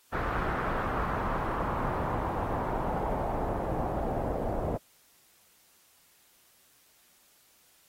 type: noise with low-pass filter sweep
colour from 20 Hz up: pink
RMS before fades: -31 dBFS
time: 0.12-4.78 s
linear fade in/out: 20 ms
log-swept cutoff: 1400 to 630 Hz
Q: 2.3
effects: white hiss -63 dBFS RMS until 7.88 s + AAC 48 kbps